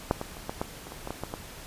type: clicks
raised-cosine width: 1 ms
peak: -8 / -18 / -28 / -17 / -14 / -29 / -25 / -20 / -18 / -18 / -19 dBFS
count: 11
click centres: 0.111 / 0.214 / 0.369 / 0.495 / 0.615 / 0.869 / 0.921 / 1.074 / 1.106 / 1.236 / 1.339 s
effects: pink hiss -44 dBFS RMS until 1.66 s + resampled to 32000 Hz